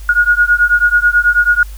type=beating tone pair; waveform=sine; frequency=1436 / 1445.2 Hz; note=F6 / F#6; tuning=+48 / -41 cents; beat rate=9.2 Hz; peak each=-11 dBFS; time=0.09-1.63 s; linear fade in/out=2 ms; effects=added 50 Hz sine -26 dBFS peak until 1.77 s + white hiss -42 dBFS RMS until 1.77 s